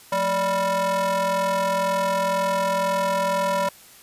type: ring-modulated tone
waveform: square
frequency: 200 Hz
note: G3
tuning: 35 cents sharp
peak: -18 dBFS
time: 0.12-3.69 s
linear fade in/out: 5 ms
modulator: 779 Hz
effects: white hiss -48 dBFS RMS until 4.02 s + resampled to 32000 Hz